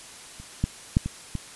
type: clicks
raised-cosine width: 5 ms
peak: -29 / -10 / -6 / -16 / -16 dBFS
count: 5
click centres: 0.4 / 0.64 / 0.969 / 1.06 / 1.353 s
effects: white hiss -44 dBFS RMS until 1.55 s + resampled to 24000 Hz